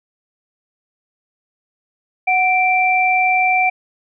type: tone pair together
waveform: sine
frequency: 739.9 / 2349 Hz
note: F#5 / D7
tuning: 0 / 0 cents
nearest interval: octave + minor sixth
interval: 2000 cents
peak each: -15 dBFS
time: 2.27-3.7 s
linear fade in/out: 10 ms
effects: none